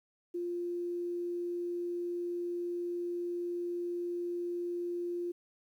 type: tone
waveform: sine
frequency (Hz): 349.2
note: F4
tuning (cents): 0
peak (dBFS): -33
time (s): 0.34-5.32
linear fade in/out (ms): 10
effects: 11-bit